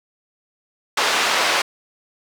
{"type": "band-pass noise", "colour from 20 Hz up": "pink", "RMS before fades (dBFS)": -19, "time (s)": [0.97, 1.62], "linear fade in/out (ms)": 5, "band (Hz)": [690, 5200], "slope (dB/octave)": 12, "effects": []}